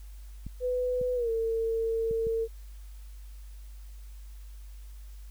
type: clicks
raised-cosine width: 5 ms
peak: -27 dBFS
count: 4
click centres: 0.466 / 1.014 / 2.111 / 2.269 s
type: tone with pitch glide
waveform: sine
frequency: 499.3 to 452.6 Hz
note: B4 to A4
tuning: +19 to +49 cents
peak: -26 dBFS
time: 0.6-2.48 s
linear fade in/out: 50 ms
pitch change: -170 cents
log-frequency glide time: 1.15-1.3 s
effects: added 50 Hz sine -42 dBFS peak until 5.3 s + white hiss -61 dBFS RMS until 5.3 s